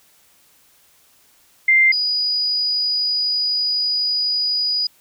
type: tone pair in turn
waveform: sine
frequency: 2093 / 4924 Hz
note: C7 / D#8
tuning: 0 / -19 cents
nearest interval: octave + minor third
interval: 1481 cents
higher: second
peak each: -10 / -17 dBFS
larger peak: first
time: 1.68-1.92 / 1.92-4.87 s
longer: second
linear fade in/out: 5 ms
effects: white hiss -55 dBFS RMS until 5 s